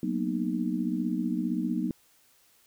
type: chord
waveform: sine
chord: B major seventh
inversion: second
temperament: just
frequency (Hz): 185.21 / 231.5 / 246.9 / 308.7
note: F#3 / A#3 / B3 / D#4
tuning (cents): +2 / -12 / 0 / -14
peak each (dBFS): -32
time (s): 0.03-1.91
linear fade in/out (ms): 2
effects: white hiss -63 dBFS RMS until 2.66 s